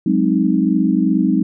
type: chord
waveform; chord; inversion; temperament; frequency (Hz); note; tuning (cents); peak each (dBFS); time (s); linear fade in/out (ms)
sine; Ab dominant seventh; third; equal; 185 / 207.7 / 261.6 / 311.1; Gb3 / Ab3 / C4 / Eb4; 0 / 0 / 0 / 0; -18; 0.06-1.43; 5
effects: none